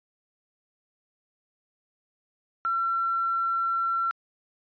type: tone with tanh clipping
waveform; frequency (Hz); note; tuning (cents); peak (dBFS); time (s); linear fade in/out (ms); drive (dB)
triangle; 1355; E6; +47; -23; 2.65-4.11; 0; 2
effects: resampled to 11025 Hz